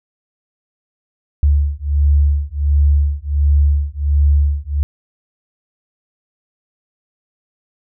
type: beating tone pair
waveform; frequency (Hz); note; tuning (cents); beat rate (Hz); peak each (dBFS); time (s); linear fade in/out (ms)
sine; 71.6 / 73; D2 / D2; -43 / -10; 1.4; -14; 1.43-4.83; 0
effects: none